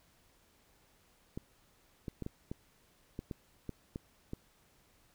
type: clicks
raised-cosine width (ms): 3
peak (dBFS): -26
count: 10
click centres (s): 1.375 / 2.082 / 2.223 / 2.264 / 2.515 / 3.191 / 3.312 / 3.693 / 3.959 / 4.334
effects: pink hiss -68 dBFS RMS until 5.14 s